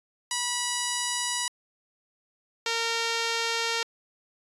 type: tone pair in turn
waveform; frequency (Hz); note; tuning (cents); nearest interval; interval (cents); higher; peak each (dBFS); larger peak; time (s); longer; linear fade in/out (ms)
5% pulse; 975 / 460.1; B5 / A#4; -23 / -23; octave + minor second; 1300; first; -14; neither; 0.31-1.48 / 2.66-3.83; neither; 2
effects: resampled to 24000 Hz